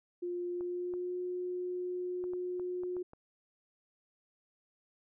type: tone with pitch glide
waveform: sine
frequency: 352.8 to 360.4 Hz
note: F4 to F#4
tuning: +18 to -45 cents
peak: -34 dBFS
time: 0.22-3.03 s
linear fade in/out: 10 ms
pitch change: +37 cents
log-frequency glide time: 0.52-1.2 s
type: clicks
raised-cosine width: 1 ms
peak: -37 dBFS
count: 8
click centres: 0.609 / 0.938 / 2.24 / 2.335 / 2.597 / 2.835 / 2.967 / 3.134 s
effects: none